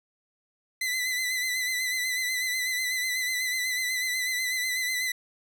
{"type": "tone with vibrato", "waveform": "sawtooth", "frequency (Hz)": 2016, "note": "B6", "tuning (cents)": 35, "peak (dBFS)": -23, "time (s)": [0.81, 5.12], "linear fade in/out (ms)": 5, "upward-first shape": "sine", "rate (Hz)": 8.1, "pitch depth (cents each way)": 43, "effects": []}